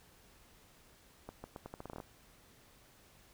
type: accelerating click train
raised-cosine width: 1 ms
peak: -30 dBFS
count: 12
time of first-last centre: 1.29-2.002 s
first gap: 150 ms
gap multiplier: 0.81
effects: pink hiss -63 dBFS RMS until 3.33 s